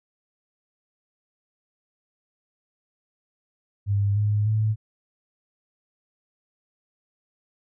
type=tone with pitch steps; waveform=sine; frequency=100.8 / 104.54 / 108.41 Hz; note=G2 / G#2 / A2; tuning=+49 / +12 / -25 cents; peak=-19 dBFS; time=3.86-4.76 s; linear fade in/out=50 ms; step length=300 ms; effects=none